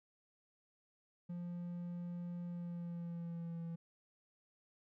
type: tone with pitch glide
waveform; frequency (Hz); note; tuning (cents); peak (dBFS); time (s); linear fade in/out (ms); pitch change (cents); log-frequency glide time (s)
triangle; 174.61 to 167.21; F3 to E3; 0 to +25; -39; 1.29-3.76; 10; -75; 2.45-3.63
effects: none